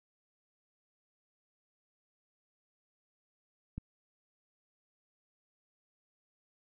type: click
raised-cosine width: 5 ms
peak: -26 dBFS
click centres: 3.78 s
effects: none